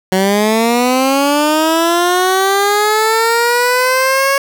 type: linear sweep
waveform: 15% pulse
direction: up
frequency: 185 to 554.4 Hz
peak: -4 dBFS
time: 0.12-4.38 s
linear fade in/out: 2 ms
effects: none